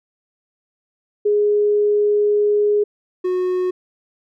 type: tone pair in turn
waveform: sine / triangle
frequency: 415.3 / 365.5 Hz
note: G#4 / F#4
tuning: 0 / -21 cents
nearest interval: major second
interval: 221 cents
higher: first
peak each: -13 / -15 dBFS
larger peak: first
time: 1.25-2.84 / 3.24-3.71 s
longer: first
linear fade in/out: 10 ms
effects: none